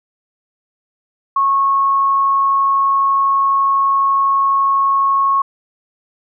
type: tone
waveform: sine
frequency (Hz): 1097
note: C#6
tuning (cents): -18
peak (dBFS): -11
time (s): 1.36-5.42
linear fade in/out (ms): 5
effects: none